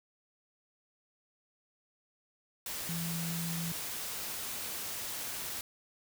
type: tone in noise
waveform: sine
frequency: 167.6 Hz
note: E3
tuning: 29 cents sharp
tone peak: -35 dBFS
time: 2.89-3.72 s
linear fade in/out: 2 ms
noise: white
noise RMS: -39 dBFS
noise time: 2.66-5.61 s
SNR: +1 dB
effects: none